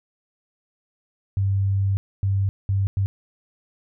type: tone bursts at uneven times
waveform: sine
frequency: 98 Hz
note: G2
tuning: in tune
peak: -18 dBFS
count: 4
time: 1.37-1.97 / 2.23-2.49 / 2.69-2.87 / 2.97-3.06 s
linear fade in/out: 0 ms
effects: none